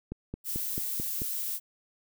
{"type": "click train", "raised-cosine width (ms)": 3, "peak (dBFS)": -22, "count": 6, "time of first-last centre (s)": [0.12, 1.219], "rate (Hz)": 4.55}
{"type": "noise", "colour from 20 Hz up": "violet", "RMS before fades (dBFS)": -33, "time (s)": [0.44, 1.6], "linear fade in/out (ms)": 50}
{"effects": []}